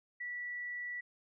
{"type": "tone", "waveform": "sine", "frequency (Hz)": 1950, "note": "B6", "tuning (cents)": -23, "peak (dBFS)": -38, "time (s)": [0.2, 1.01], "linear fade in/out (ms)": 10, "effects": []}